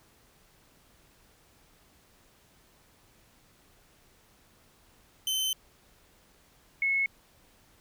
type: tone pair in turn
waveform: sawtooth / sine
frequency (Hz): 3068 / 2188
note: G7 / C#7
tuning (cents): -38 / -23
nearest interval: tritone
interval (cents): 585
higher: first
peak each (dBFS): -24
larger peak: neither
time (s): 5.27-5.53 / 6.82-7.06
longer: first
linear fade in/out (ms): 2
effects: pink hiss -62 dBFS RMS until 7.8 s